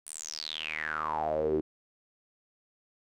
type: tone with band-pass filter sweep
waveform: sawtooth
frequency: 77.78 Hz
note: D#2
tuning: in tune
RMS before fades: -33 dBFS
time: 0.06-1.61 s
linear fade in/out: 10 ms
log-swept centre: 9900 to 330 Hz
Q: 9.7
effects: none